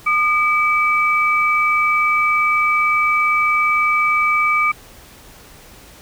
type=tone pair together; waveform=sine; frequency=1217.6 / 2300 Hz; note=D#6 / D7; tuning=-38 / -37 cents; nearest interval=major seventh; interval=1101 cents; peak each=-16 dBFS; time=0.06-4.72 s; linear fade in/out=10 ms; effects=pink hiss -43 dBFS RMS until 6.01 s